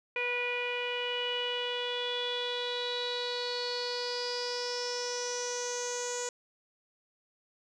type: tone with low-pass filter sweep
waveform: sawtooth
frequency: 488.6 Hz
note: B4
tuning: 19 cents flat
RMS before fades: -34 dBFS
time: 0.16-6.29 s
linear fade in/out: 2 ms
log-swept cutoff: 2400 to 6900 Hz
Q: 8.6
effects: none